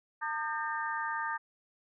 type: harmonic tone with a mistuned harmonic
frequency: 303 Hz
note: D#4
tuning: 46 cents flat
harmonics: 3 / 4 / 5 / 6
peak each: -36 / -37 / -38 / -39 dBFS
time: 0.21-1.38 s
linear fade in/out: 20 ms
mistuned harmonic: 5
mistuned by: +74 cents
effects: none